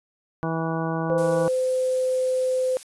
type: harmonic tone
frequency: 163 Hz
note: E3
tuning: 19 cents flat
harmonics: 1 / 2 / 3 / 4 / 5 / 6 / 7 / 9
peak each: -27 / -30 / -32 / -33 / -34 / -35 / -35 / -37 dBFS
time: 0.43-1.48 s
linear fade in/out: 0 ms
type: tone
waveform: sine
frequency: 513 Hz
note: C5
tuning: 34 cents flat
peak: -20 dBFS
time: 1.1-2.77 s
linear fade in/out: 0 ms
type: noise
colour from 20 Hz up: blue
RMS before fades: -39 dBFS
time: 1.18-2.83 s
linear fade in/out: 0 ms
effects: resampled to 24000 Hz